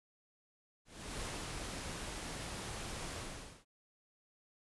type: noise with ADSR envelope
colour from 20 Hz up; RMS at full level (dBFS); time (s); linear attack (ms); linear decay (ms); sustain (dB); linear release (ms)
pink; -41; 0.85-3.65; 380; 160; -2; 490
effects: resampled to 24000 Hz